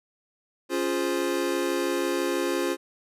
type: chord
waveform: square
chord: Db major seventh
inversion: none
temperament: equal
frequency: 277.2 / 349.2 / 415.3 / 523.3 Hz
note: Db4 / F4 / Ab4 / C5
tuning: 0 / 0 / 0 / 0 cents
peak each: -32 / -28 / -33 / -32 dBFS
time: 0.69-2.77 s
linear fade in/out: 50 ms
effects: resampled to 32000 Hz